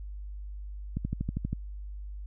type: click train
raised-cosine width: 5 ms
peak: -18 dBFS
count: 8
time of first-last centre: 0.97-1.53 s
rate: 12.5 Hz
effects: added 50 Hz sine -37 dBFS peak until 2.26 s